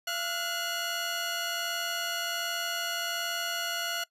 15% pulse tone pair together, 684 / 1449.3 Hz, F5 / F#6, -36 / -36 cents, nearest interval octave + minor second, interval 1300 cents, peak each -29 / -25 dBFS, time 0.07-4.04 s, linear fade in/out 5 ms, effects noise-tail reverb RT60 0.1 s tail -21 dB re dry + resampled to 32000 Hz

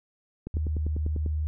click train, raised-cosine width 3 ms, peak -22 dBFS, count 9, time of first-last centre 0.47-1.262 s, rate 10.1 Hz
sine tone with pitch glide, 77.2 to 76.58 Hz, D#2 to D#2, -13 to -27 cents, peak -25 dBFS, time 0.54-1.47 s, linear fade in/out 0 ms, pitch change -14 cents, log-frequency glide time 0.72-0.79 s
effects none

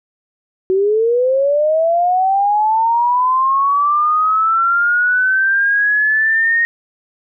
sine linear sweep, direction up, 370 to 1864.7 Hz, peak -11 dBFS, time 0.7-6.65 s, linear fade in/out 0 ms, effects none

